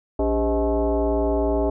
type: tone with frequency modulation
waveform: sine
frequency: 172.4 Hz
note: F3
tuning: 22 cents flat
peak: -18 dBFS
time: 0.19-1.7 s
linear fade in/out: 5 ms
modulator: 229 Hz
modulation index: 2.5
effects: none